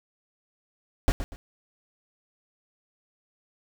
brown noise with echo, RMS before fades -20 dBFS, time 1.08-1.12 s, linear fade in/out 0 ms, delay 120 ms, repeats 2, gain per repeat -10 dB, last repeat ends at 1.36 s, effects none

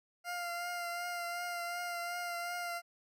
20% pulse tone with vibrato, 698.5 Hz, F5, in tune, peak -32 dBFS, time 0.24-2.82 s, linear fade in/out 50 ms, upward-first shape triangle, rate 2.7 Hz, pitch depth 27 cents each way, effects none

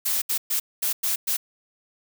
blue noise bursts at uneven times, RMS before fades -24 dBFS, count 6, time 0.05-0.22 / 0.29-0.38 / 0.5-0.6 / 0.82-0.93 / 1.03-1.16 / 1.27-1.37 s, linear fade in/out 10 ms, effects none

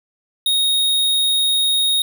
square tone, 3736 Hz, A#7, 3 cents sharp, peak -15 dBFS, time 0.46-2.02 s, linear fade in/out 2 ms, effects none

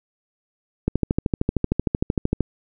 click train, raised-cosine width 3 ms, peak -6 dBFS, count 21, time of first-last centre 0.88-2.407 s, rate 13.1 Hz, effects none

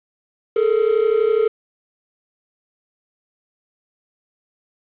triangle tone pair together, 423.4 / 455.4 Hz, G#4 / A#4, +33 / -40 cents, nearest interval minor second, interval 127 cents, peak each -15 dBFS, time 0.56-1.48 s, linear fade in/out 5 ms, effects resampled to 8000 Hz + 7-bit

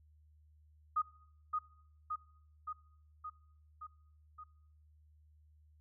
sine tone with echo, 1243 Hz, D#6, 2 cents flat, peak -29 dBFS, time 0.96-1.02 s, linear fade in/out 10 ms, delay 570 ms, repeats 6, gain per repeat -3 dB, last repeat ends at 4.44 s, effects noise-tail reverb RT60 0.8 s tail -23 dB re dry + added 76 Hz sine -62 dBFS peak until 5.8 s

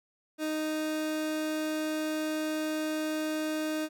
30% pulse tone, 310.1 Hz, D#4, 6 cents flat, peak -27 dBFS, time 0.38-3.89 s, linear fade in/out 50 ms, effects none

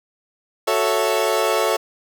30% pulse chord, F# minor seventh, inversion none, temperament equal, 370 / 440 / 554.4 / 659.3 Hz, F#4 / A4 / C#5 / E5, 0 / 0 / 0 / 0 cents, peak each -23 / -19 / -20 / -20 dBFS, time 0.67-1.77 s, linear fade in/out 10 ms, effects none

